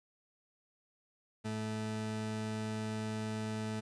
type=tone pair together; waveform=40% pulse; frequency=108.85 / 217.7 Hz; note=A2 / A3; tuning=-18 / -18 cents; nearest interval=octave; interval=1200 cents; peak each=-39 / -38 dBFS; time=1.44-3.81 s; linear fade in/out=20 ms; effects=resampled to 22050 Hz + 12-bit